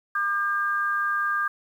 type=tone pair together; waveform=sine; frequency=1200 / 1605.2 Hz; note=D6 / G6; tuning=+37 / +41 cents; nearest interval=perfect fourth; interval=504 cents; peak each=-25 dBFS; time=0.15-1.48 s; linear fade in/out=5 ms; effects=9-bit